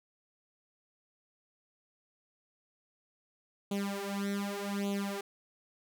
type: tone with flanger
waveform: sawtooth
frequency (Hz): 200.2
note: G3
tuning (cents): +37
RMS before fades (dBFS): -35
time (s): 3.71-5.21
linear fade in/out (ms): 5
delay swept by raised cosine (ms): 0.28 to 4.48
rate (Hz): 0.85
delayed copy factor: +0.9
effects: none